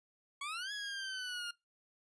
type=exponential two-way sweep; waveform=20% pulse; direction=up then down; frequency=1100 to 1686 to 1408 Hz; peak=-34 dBFS; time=0.41-1.51 s; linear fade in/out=5 ms; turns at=0.72 s; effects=noise-tail reverb RT60 0.2 s tail -22 dB re dry + resampled to 22050 Hz